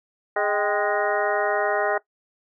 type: harmonic tone with a mistuned harmonic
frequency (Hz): 207.7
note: G#3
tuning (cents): 0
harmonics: 2 / 3 / 4 / 5 / 6 / 7 / 8 / 9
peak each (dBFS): -27 / -25 / -26 / -33 / -32 / -30 / -39 / -30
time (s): 0.36-1.98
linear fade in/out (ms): 5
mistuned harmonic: 4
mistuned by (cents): -88
effects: noise-tail reverb RT60 0.1 s tail -19 dB re dry